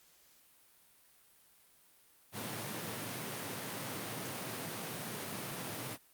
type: high-pass noise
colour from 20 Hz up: pink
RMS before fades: -41 dBFS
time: 2.32-5.98 s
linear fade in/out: 50 ms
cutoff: 100 Hz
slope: 96 dB/octave
effects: white hiss -65 dBFS RMS until 6.13 s + Opus 48 kbps